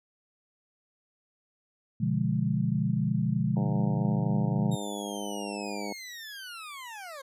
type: chord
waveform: sine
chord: B diminished seventh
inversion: none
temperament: equal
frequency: 123.47 / 146.83 / 174.61 / 207.7 Hz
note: B2 / D3 / F3 / Ab3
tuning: 0 / 0 / 0 / 0 cents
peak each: -30 dBFS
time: 2-4.76 s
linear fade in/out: 10 ms
type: harmonic tone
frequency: 102 Hz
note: G#2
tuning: 31 cents flat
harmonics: 2 / 3 / 4 / 5 / 6 / 7 / 8 / 9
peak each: -38 / -40 / -41 / -42 / -43 / -43 / -44 / -45 dBFS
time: 3.56-5.93 s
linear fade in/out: 5 ms
type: linear sweep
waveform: 20% pulse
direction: down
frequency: 3729 to 521 Hz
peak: -35 dBFS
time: 4.71-7.22 s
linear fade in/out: 10 ms
effects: resampled to 32000 Hz